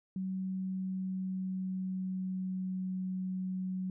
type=tone with pitch glide; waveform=sine; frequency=188.5 to 186.12 Hz; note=F#3 to F#3; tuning=+32 to +10 cents; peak=-33 dBFS; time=0.16-3.9 s; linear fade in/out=2 ms; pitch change=-22 cents; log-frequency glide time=0.32-2.96 s; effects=none